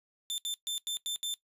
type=tone bursts at uneven times; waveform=sawtooth; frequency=3555 Hz; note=A7; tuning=17 cents sharp; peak=-29 dBFS; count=6; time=0.3-0.38 / 0.45-0.54 / 0.67-0.78 / 0.87-0.97 / 1.06-1.16 / 1.23-1.34 s; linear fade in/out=0 ms; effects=noise-tail reverb RT60 0.1 s tail -17 dB re dry + resampled to 32000 Hz